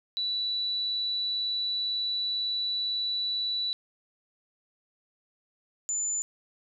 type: tone pair in turn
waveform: sine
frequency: 3951 / 7040 Hz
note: B7 / A8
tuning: 0 / 0 cents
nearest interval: minor seventh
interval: 1000 cents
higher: second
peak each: -27 dBFS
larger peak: neither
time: 0.17-3.73 / 5.89-6.22 s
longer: first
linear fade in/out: 0 ms
effects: none